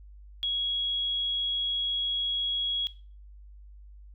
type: tone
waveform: sine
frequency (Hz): 3322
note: G#7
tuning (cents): 0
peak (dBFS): -26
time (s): 0.43-2.87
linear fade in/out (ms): 0
effects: noise-tail reverb RT60 0.4 s tail -17 dB re dry + added 50 Hz sine -46 dBFS peak until 4.14 s